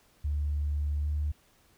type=tone with pitch glide; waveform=sine; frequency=73.42 to 74.66 Hz; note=D2 to D2; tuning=0 to +29 cents; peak=-26 dBFS; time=0.24-1.32 s; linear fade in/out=10 ms; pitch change=+29 cents; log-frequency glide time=1-1.1 s; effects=tanh soft clip ceiling -22 dBFS + pink hiss -64 dBFS RMS until 1.77 s